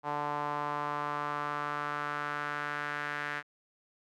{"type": "tone with band-pass filter sweep", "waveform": "sawtooth", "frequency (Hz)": 146.83, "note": "D3", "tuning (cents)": 0, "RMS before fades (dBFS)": -35, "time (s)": [0.03, 3.43], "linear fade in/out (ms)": 50, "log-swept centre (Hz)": [920, 1700], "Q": 3, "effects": []}